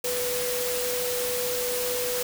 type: tone in noise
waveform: sine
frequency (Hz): 493.9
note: B4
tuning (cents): 0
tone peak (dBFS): -28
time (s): 0.04-2.23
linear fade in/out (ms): 5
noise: white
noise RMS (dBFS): -30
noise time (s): 0.04-2.23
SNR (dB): -1
effects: none